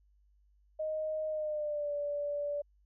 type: tone with pitch glide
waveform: sine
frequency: 622.3 to 580.6 Hz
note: D#5 to D5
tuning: 0 to -20 cents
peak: -32 dBFS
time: 0.79-2.62 s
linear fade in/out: 10 ms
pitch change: -120 cents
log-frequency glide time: 1.28-1.93 s
effects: added 50 Hz sine -64 dBFS peak until 2.85 s